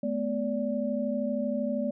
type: tone cluster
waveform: sine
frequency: 214.7 / 247.5 / 579 Hz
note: A3 / B3 / D5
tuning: -42 / +4 / -25 cents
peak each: -31 dBFS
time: 0.03-1.91 s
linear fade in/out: 5 ms
effects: none

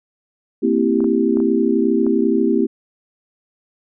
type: chord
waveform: sine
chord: C dominant seventh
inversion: third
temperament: equal with one note detuned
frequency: 229.3 / 261.6 / 329.6 / 392 Hz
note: Bb3 / C4 / E4 / G4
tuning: -28 / 0 / 0 / 0 cents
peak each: -19 dBFS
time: 0.62-2.67 s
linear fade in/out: 20 ms
type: clicks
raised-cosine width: 1 ms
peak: -20 dBFS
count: 5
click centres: 1.005 / 1.043 / 1.371 / 1.402 / 2.066 s
effects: none

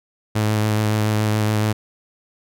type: tone with vibrato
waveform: sawtooth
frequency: 107.2 Hz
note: A2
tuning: 45 cents flat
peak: -13 dBFS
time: 0.35-1.73 s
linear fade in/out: 10 ms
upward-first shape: triangle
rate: 7.1 Hz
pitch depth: 24 cents each way
effects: none

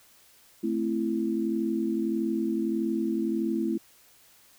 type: chord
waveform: sine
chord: A minor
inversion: none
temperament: equal with one note detuned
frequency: 220 / 261.6 / 333.3 Hz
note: A3 / C4 / E4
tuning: 0 / 0 / +19 cents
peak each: -29 / -32 / -28 dBFS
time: 0.63-3.78 s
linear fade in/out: 10 ms
effects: white hiss -58 dBFS RMS until 4.58 s

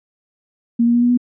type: tone with pitch steps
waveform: sine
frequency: 234.2 / 236.9 / 239.7 / 242.5 / 245.3 Hz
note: A#3 / A#3 / A#3 / B3 / B3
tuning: +8 / +28 / +48 / -31 / -12 cents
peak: -11 dBFS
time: 0.79-1.175 s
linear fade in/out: 10 ms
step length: 77 ms
effects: none

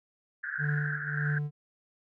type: band-pass noise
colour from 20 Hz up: pink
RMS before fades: -35 dBFS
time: 0.43-1.39 s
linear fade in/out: 10 ms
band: 1500 to 1700 Hz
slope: 96 dB/octave
type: tone with tremolo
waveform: triangle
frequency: 147.5 Hz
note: D3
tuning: 8 cents sharp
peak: -24 dBFS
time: 0.58-1.51 s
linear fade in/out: 50 ms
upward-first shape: triangle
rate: 1.7 Hz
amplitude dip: 85%
effects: none

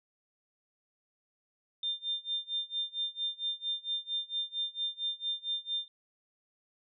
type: tone with tremolo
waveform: sine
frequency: 3600 Hz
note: A7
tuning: 39 cents sharp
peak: -29 dBFS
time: 1.83-5.88 s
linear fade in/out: 2 ms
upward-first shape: sine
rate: 4.4 Hz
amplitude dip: 95%
effects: none

